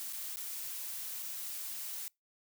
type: noise with dropouts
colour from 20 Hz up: blue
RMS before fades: -41 dBFS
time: 0-2.08 s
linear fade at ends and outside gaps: 0 ms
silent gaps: 0.127-0.132 / 0.359-0.37 / 1.223-1.227 s
effects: noise-tail reverb RT60 0.2 s tail -26 dB re dry